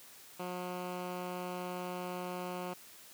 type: tone with low-pass filter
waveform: 10% pulse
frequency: 180 Hz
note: F#3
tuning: 47 cents flat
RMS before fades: -40 dBFS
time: 0.39-2.74 s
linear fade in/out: 10 ms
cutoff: 2900 Hz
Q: 0.7
effects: white hiss -55 dBFS RMS until 3.13 s + high-pass 100 Hz 12 dB/octave